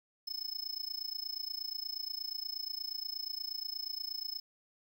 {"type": "tone with amplitude modulation", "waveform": "square", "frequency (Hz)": 5210, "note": "E8", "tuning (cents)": -21, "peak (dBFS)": -34, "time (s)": [0.27, 4.4], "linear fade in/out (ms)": 10, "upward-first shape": "sine", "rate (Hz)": 28.4, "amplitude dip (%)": 95, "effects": ["11-bit"]}